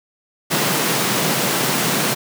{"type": "high-pass noise", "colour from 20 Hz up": "pink", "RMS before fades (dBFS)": -19, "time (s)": [0.5, 2.15], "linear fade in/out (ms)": 20, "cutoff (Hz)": 130, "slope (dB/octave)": 48, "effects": []}